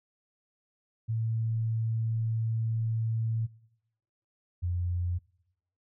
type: tone pair in turn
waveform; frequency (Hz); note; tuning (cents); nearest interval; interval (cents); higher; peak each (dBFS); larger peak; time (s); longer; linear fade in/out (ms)
sine; 112.7 / 88.24; A2 / F2; +42 / +18; major third; 424; first; -27; neither; 1.08-3.47 / 4.62-5.19; first; 20
effects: noise-tail reverb RT60 0.9 s tail -23 dB re dry